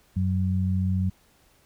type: tone pair together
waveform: sine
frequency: 92.5 / 186.56 Hz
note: F#2 / F#3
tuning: 0 / +15 cents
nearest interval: octave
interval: 1215 cents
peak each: -23 / -26 dBFS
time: 0.16-1.1 s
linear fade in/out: 10 ms
effects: pink hiss -61 dBFS RMS until 1.65 s